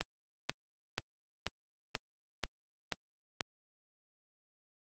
click train, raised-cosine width 0.2 ms, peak -12 dBFS, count 8, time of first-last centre 0.01-3.408 s, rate 2.06 Hz, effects high-pass 80 Hz 12 dB/octave + Opus 32 kbps

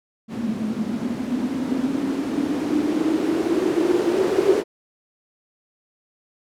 violet noise with low-pass filter sweep, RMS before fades -22 dBFS, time 0.28-4.64 s, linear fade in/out 50 ms, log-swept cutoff 210 to 390 Hz, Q 9.9, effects none

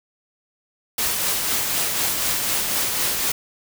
white noise with tremolo, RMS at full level -21 dBFS, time 0.98-3.32 s, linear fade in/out 5 ms, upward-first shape triangle, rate 4 Hz, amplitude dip 35%, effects none

